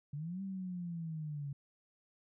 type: linear two-way sweep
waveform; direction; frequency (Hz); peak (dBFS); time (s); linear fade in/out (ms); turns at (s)
sine; up then down; 138.59 to 196 to 138.59; -38; 0.13-1.53; 5; 0.42
effects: none